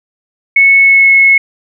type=tone with pitch glide; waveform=sine; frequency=2203 to 2185 Hz; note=C#7 to C#7; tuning=-11 to -26 cents; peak=-3 dBFS; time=0.56-1.38 s; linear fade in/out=5 ms; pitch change=-15 cents; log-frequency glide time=0.8-1.12 s; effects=none

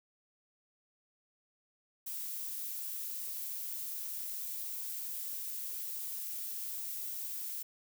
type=noise; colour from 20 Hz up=violet; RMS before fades=-40 dBFS; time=2.06-7.63 s; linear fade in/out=10 ms; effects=none

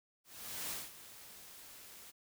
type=noise with ADSR envelope; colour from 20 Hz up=white; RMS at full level=-40 dBFS; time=0.24-2.12 s; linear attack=460 ms; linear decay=200 ms; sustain=-14 dB; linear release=22 ms; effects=none

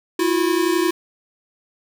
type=tone pair together; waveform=square; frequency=329.6 / 360.9 Hz; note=E4 / F#4; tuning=0 / -43 cents; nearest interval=major second; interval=157 cents; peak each=-20 dBFS; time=0.19-0.91 s; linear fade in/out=5 ms; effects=none

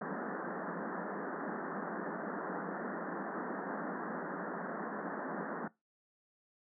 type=band-pass noise; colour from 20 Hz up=pink; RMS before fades=-40 dBFS; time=0.01-5.68 s; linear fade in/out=5 ms; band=170 to 1800 Hz; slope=96 dB/octave; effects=noise-tail reverb RT60 0.2 s tail -21 dB re dry

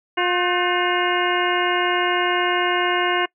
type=harmonic tone with a mistuned harmonic; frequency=355.6 Hz; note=F4; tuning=31 cents sharp; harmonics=1 / 2 / 3 / 4 / 5 / 6 / 7 / 8; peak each=-23 / -25 / -24 / -26 / -28 / -27 / -35 / -27 dBFS; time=0.17-3.26 s; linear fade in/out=10 ms; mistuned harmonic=4; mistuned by=+110 cents; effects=noise-tail reverb RT60 0.1 s tail -23 dB re dry

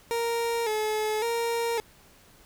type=tone with vibrato; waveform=30% pulse; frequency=447.4 Hz; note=A4; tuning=29 cents sharp; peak=-23 dBFS; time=0.11-1.8 s; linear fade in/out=0 ms; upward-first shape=square; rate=0.9 Hz; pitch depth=70 cents each way; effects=pink hiss -56 dBFS RMS until 2.45 s

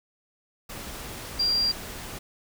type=tone in noise; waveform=sine; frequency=4758 Hz; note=D8; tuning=22 cents sharp; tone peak=-21 dBFS; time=1.39-1.72 s; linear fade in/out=10 ms; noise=pink; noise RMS=-38 dBFS; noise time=0.69-2.19 s; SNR=+14 dB; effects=none

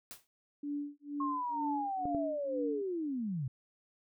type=noise with exponential decay; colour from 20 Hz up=white; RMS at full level=-43 dBFS; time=0.11-0.27 s; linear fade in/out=0 ms; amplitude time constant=34 ms
type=tone with tremolo; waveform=sine; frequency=289.4 Hz; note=D4; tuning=25 cents flat; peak=-33 dBFS; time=0.63-2.82 s; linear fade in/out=5 ms; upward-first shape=sine; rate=2.1 Hz; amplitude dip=100%
type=linear sweep; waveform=sine; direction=down; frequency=1085 to 120 Hz; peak=-33 dBFS; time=1.2-3.48 s; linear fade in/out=5 ms
type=clicks; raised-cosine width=2 ms; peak=-27 dBFS; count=2; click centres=2.055 / 2.148 s
effects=none

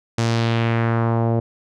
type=tone with low-pass filter sweep; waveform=sawtooth; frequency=115.3 Hz; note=A#2; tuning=19 cents flat; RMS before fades=-19 dBFS; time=0.18-1.4 s; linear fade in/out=5 ms; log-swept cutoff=6900 to 580 Hz; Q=1.6; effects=none

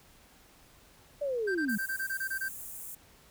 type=linear sweep; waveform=sine; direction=down; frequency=593 to 191.4 Hz; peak=-29 dBFS; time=1.21-1.78 s; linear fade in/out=10 ms
type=tone bursts; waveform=triangle; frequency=1568 Hz; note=G6; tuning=in tune; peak=-29 dBFS; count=10; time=1.47-2.487 s; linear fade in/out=10 ms; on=81 ms; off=23 ms
type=high-pass noise; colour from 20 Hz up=white; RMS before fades=-43 dBFS; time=1.69-2.95 s; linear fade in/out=5 ms; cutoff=7000 Hz; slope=48 dB/octave
effects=pink hiss -59 dBFS RMS until 3.3 s

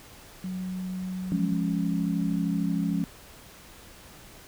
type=tone; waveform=sine; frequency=185 Hz; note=F#3; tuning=in tune; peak=-30 dBFS; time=0.44-1.53 s; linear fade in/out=2 ms
type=chord; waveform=sine; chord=Db major; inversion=first; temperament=equal; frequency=174.61 / 207.7 / 277.2 Hz; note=F3 / Ab3 / Db4; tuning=0 / 0 / 0 cents; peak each=-27 / -29 / -30 dBFS; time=1.32-3.04 s; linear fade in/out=0 ms
effects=pink hiss -49 dBFS RMS until 4.47 s

